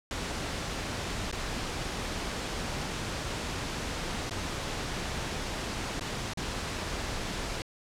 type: noise with dropouts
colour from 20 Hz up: pink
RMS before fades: -34 dBFS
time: 0.11-7.62 s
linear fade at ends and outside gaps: 1 ms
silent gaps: 1.314-1.326 / 4.296-4.309 / 5.996-6.009 / 6.335-6.373 s
effects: low-pass 7000 Hz 12 dB/octave